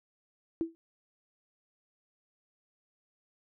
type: tone with exponential decay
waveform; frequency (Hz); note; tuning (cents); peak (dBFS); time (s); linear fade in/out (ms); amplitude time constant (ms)
sine; 329.6; E4; 0; -24; 0.61-0.75; 0; 30
effects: none